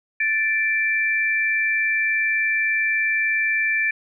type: tone pair together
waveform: sine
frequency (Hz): 1758.3 / 2347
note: A6 / D7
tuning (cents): -2 / -2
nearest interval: perfect fourth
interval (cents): 500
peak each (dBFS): -21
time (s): 0.2-3.91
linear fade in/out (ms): 5
effects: none